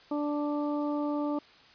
harmonic tone, 293.7 Hz, D4, in tune, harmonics 1 / 2 / 3 / 4, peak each -29 / -35 / -39 / -41 dBFS, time 0.11-1.39 s, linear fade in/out 5 ms, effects white hiss -56 dBFS RMS until 1.74 s + resampled to 11025 Hz

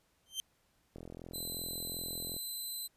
sawtooth tone with exponential growth, 3127 Hz, G7, 5 cents flat, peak -28 dBFS, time 0.26-0.4 s, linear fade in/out 0 ms, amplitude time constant 29 ms
click train, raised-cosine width 2 ms, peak -33 dBFS, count 61, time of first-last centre 0.96-2.365 s, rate 42.7 Hz
10% pulse tone, 4038 Hz, B7, 38 cents sharp, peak -31 dBFS, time 1.33-2.88 s, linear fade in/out 20 ms
effects pink hiss -73 dBFS RMS until 2.96 s + resampled to 32000 Hz

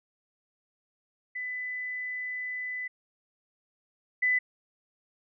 sine tone pair in turn, 2000 / 2000 Hz, B6 / B6, +21 / +21 cents, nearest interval unison, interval 0 cents, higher neither, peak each -32 / -22 dBFS, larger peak second, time 1.35-2.88 / 4.22-4.39 s, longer first, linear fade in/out 10 ms, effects none

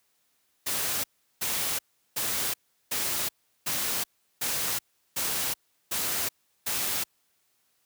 white noise bursts, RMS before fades -29 dBFS, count 9, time 0.66-7.04 s, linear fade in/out 10 ms, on 380 ms, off 370 ms, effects white hiss -71 dBFS RMS until 7.85 s + high-pass 60 Hz 12 dB/octave

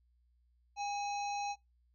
harmonic tone with a mistuned harmonic, 812 Hz, G#5, 39 cents flat, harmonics 1 / 3 / 5 / 7 / 8, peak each -35 / -45 / -49 / -52 / -53 dBFS, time 0.76-1.56 s, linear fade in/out 50 ms, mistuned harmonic 3, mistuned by +75 cents, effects noise-tail reverb RT60 0.2 s tail -25 dB re dry + added 60 Hz sine -68 dBFS peak until 1.94 s

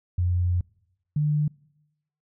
sine tone pair in turn, 88.9 / 149.51 Hz, F2 / D3, +31 / +31 cents, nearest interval major sixth, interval 900 cents, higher second, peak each -20 dBFS, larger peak neither, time 0.18-0.61 / 1.16-1.48 s, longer first, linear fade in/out 5 ms, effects noise-tail reverb RT60 0.9 s tail -25 dB re dry

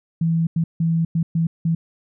sine tone bursts at uneven times, 164.81 Hz, E3, in tune, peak -16 dBFS, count 6, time 0.21-0.47 / 0.56-0.64 / 0.8-1.05 / 1.15-1.23 / 1.35-1.47 / 1.65-1.75 s, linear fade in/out 5 ms, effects none

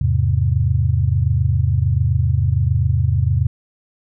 sine chord, E augmented, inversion none, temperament equal, 82.41 / 103.83 / 130.81 Hz, E2 / G#2 / B#2, 0 / 0 / 0 cents, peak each -18 dBFS, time 0.01-3.47 s, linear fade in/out 5 ms, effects none

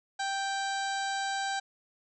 harmonic tone with a mistuned harmonic, 784 Hz, G5, in tune, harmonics 1 / 2 / 3 / 4 / 5 / 6 / 7 / 8 / 9 / 10, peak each -32 / -35 / -47 / -45 / -41 / -45 / -48 / -51 / -49 / -46 dBFS, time 0.19-1.6 s, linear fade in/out 10 ms, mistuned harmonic 7, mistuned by +41 cents, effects none

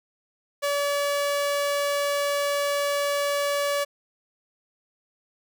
sawtooth tone, 572 Hz, D5, 46 cents flat, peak -19 dBFS, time 0.62-3.85 s, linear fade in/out 20 ms, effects none

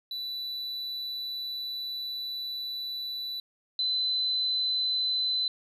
triangle / sine tone pair in turn, 3969 / 4027 Hz, B7 / B7, +8 / +33 cents, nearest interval unison, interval 25 cents, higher second, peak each -31 / -25 dBFS, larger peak second, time 0.11-3.4 / 3.79-5.48 s, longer first, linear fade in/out 2 ms, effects resampled to 32000 Hz

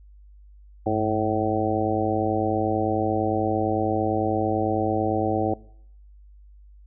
harmonic tone with a mistuned harmonic, 108.9 Hz, A2, 17 cents flat, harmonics 1 / 2 / 3 / 4 / 5 / 6 / 7, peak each -29 / -31 / -26 / -29 / -28 / -31 / -27 dBFS, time 0.86-5.54 s, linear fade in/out 5 ms, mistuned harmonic 1, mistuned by -140 cents, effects noise-tail reverb RT60 0.7 s tail -23 dB re dry + added 50 Hz sine -46 dBFS peak until 6.86 s

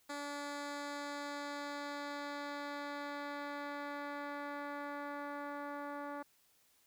10% pulse tone with low-pass filter sweep, 287.8 Hz, D4, 35 cents flat, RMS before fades -43 dBFS, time 0.09-6.23 s, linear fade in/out 10 ms, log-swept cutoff 9300 to 1300 Hz, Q 0.85, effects white hiss -71 dBFS RMS until 6.86 s

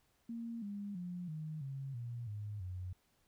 sine tone with pitch steps, 231.6 / 202.8 / 177.56 / 155.47 / 136.13 / 119.19 / 104.36 / 91.38 Hz, A#3 / G#3 / F3 / D#3 / C#3 / A#2 / G#2 / F#2, -11 / -41 / +29 / -1 / -31 / +39 / +9 / -21 cents, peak -40 dBFS, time 0.29-2.93 s, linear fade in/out 5 ms, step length 330 ms, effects pink hiss -75 dBFS RMS until 3.27 s

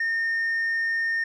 triangle tone with tanh clipping, 1826 Hz, A#6, 36 cents flat, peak -23 dBFS, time 0-1.24 s, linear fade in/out 5 ms, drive 6 dB, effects none

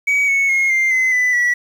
sine tone with pitch steps, 2266 / 2209 / 2154 / 2100 / 2047 / 1995.6 / 1945.5 Hz, C#7 / C#7 / C7 / C7 / C7 / B6 / B6, +37 / -7 / +50 / +6 / -38 / +17 / -27 cents, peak -10 dBFS, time 0.07-1.54 s, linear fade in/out 10 ms, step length 210 ms, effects tanh soft clip ceiling -12 dBFS + 7-bit

